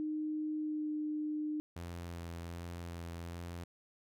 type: tone with pitch glide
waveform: sine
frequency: 307.1 to 303.4 Hz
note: D#4 to D#4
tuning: -23 to -44 cents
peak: -34 dBFS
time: 0-1.6 s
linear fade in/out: 0 ms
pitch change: -21 cents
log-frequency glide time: 0.56-0.91 s
type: tone with vibrato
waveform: sawtooth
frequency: 85.5 Hz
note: F2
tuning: 36 cents flat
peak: -38 dBFS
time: 1.76-3.64 s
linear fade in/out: 5 ms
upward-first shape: sine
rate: 1.3 Hz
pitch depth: 17 cents each way
effects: none